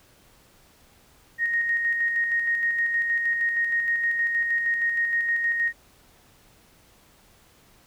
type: tone with tremolo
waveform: sine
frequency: 1864.7 Hz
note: A#6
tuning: in tune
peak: -20 dBFS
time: 1.38-5.73 s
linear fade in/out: 50 ms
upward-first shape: square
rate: 6.4 Hz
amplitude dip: 35%
effects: pink hiss -57 dBFS RMS until 7.86 s